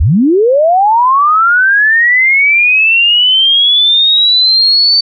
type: linear sweep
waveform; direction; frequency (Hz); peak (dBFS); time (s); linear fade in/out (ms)
sine; up; 54.3 to 4570; -5; 0-5.01; 10
effects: none